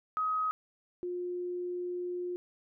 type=tone pair in turn; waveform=sine; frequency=1264 / 356.1 Hz; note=D#6 / F4; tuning=+27 / +34 cents; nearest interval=octave + minor seventh; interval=2193 cents; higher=first; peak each=-28 / -33 dBFS; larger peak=first; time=0.17-0.51 / 1.03-2.36 s; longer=second; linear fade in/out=0 ms; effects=none